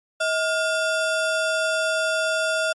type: ring-modulated tone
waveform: square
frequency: 1028 Hz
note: C6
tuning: 31 cents flat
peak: -18 dBFS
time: 0.2-2.73 s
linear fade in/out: 10 ms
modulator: 390 Hz
effects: MP3 48 kbps